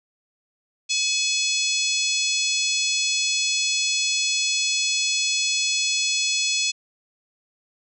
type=harmonic tone with a mistuned harmonic; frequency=850 Hz; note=G#5; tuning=40 cents sharp; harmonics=3 / 4 / 5 / 6 / 7 / 8 / 9; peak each=-26 / -27 / -28 / -29 / -29 / -30 / -31 dBFS; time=0.89-6.72 s; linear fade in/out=20 ms; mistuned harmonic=9; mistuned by=+52 cents; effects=none